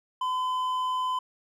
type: tone with hard clipping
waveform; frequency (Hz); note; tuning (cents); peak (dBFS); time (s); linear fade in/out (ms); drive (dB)
sine; 1016; B5; +49; -27; 0.21-1.19; 5; 5
effects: none